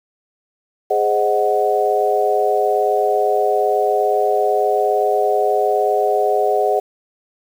sine chord, Ab dominant seventh, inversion none, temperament equal, 415.3 / 523.3 / 622.3 / 740 Hz, Ab4 / C5 / Eb5 / Gb5, 0 / 0 / 0 / 0 cents, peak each -18 / -22 / -20 / -18 dBFS, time 0.9-6.8 s, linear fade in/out 10 ms, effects 7-bit

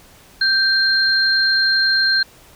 sine tone pair together, 1568 / 4190 Hz, G6 / C8, 0 / +2 cents, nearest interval octave + perfect fourth, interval 1702 cents, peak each -16 dBFS, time 0.41-2.23 s, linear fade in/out 5 ms, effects pink hiss -47 dBFS RMS until 2.55 s

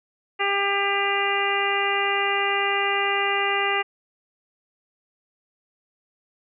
harmonic tone, 399 Hz, G4, 31 cents sharp, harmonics 1 / 2 / 3 / 4 / 5 / 6 / 7, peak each -28 / -27 / -28 / -32 / -26 / -30 / -28 dBFS, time 0.39-3.83 s, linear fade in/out 20 ms, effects none

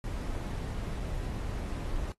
brown noise with dropouts, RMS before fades -35 dBFS, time 0.04-2.12 s, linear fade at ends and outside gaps 1 ms, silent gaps 0.999-1.004 s, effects noise-tail reverb RT60 0.1 s tail -18 dB re dry + AAC 32 kbps

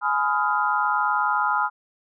sine chord, F half-diminished seventh, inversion first, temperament just, 838.1 / 1005.8 / 1257.2 / 1396.9 Hz, Ab5 / Cb6 / Eb6 / F6, +16 / +31 / +18 / 0 cents, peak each -25 dBFS, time 0.01-1.7 s, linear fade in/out 50 ms, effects none

